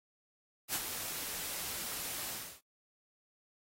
white noise with ADSR envelope, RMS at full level -33 dBFS, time 0.68-2.61 s, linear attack 61 ms, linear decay 49 ms, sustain -7 dB, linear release 310 ms, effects AAC 48 kbps

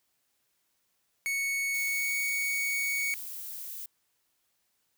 45% pulse tone with pitch glide, 2217 to 2234 Hz, C#7 to C#7, 0 to +13 cents, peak -28 dBFS, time 1.26-3.14 s, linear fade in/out 0 ms, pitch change +13 cents, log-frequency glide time 1.88-2.11 s
violet noise, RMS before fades -40 dBFS, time 1.74-3.86 s, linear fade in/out 5 ms
effects white hiss -75 dBFS RMS until 4.97 s

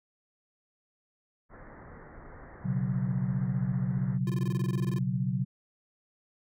pink low-pass noise, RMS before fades -48 dBFS, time 1.49-4.19 s, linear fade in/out 50 ms, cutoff 2000 Hz, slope 96 dB/octave
sine chord, B suspended second, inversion none, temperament equal, 123.47 / 138.59 / 185 Hz, B2 / C#3 / F#3, 0 / 0 / 0 cents, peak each -31 dBFS, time 2.64-5.45 s, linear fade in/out 20 ms
square tone bursts, 347.4 Hz, F4, 9 cents flat, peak -37 dBFS, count 16, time 4.27-4.986 s, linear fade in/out 2 ms, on 26 ms, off 20 ms
effects none

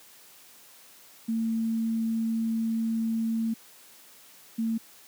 sine tone pair in turn, 225.5 / 225.5 Hz, A3 / A3, +43 / +43 cents, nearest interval unison, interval 0 cents, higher neither, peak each -24 dBFS, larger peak neither, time 1.28-3.54 / 4.58-4.78 s, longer first, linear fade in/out 10 ms, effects white hiss -53 dBFS RMS until 5.07 s + high-pass 150 Hz 12 dB/octave

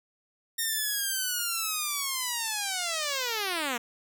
5% pulse linear sweep, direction down, 1845 to 227.3 Hz, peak -17 dBFS, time 0.58-3.78 s, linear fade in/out 10 ms, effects none

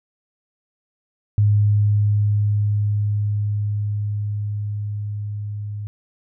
sine tone with level ramp, 103.83 Hz, G#2, in tune, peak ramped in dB -12 to -26 dBFS, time 1.38-5.87 s, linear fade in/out 0 ms, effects none

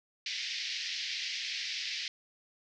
white band-pass noise, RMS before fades -37 dBFS, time 0.26-2.08 s, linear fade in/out 2 ms, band 1900 to 5400 Hz, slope 48 dB/octave, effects none

